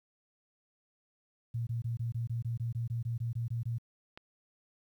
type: tone bursts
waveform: sine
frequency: 116.9 Hz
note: A#2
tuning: 5 cents sharp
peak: -31 dBFS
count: 15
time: 1.54-3.784 s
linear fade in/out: 10 ms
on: 130 ms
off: 21 ms
type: click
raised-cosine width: 0.3 ms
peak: -30 dBFS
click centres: 4.175 s
effects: 11-bit